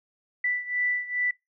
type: beating tone pair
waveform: sine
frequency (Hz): 1975.5 / 1977.9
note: B6 / B6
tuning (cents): 0 / +2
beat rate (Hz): 2.4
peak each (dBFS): -27 / -30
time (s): 0.44-1.31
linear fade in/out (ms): 5
effects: noise-tail reverb RT60 0.2 s tail -23 dB re dry